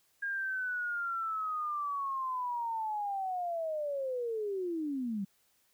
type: linear sweep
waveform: sine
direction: down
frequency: 1625 to 188.1 Hz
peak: -32 dBFS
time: 0.22-5.25 s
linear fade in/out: 10 ms
effects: white hiss -71 dBFS RMS until 5.73 s